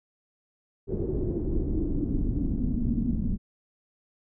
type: noise with low-pass filter sweep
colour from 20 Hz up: brown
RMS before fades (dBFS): -27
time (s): 0.87-3.38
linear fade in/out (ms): 50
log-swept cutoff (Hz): 400 to 210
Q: 5.4
effects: none